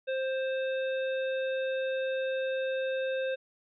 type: harmonic tone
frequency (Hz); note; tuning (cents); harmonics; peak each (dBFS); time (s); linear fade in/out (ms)
526; C5; +9; 1 / 3 / 5 / 7; -29 / -39 / -43 / -46; 0.07-3.36; 20
effects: none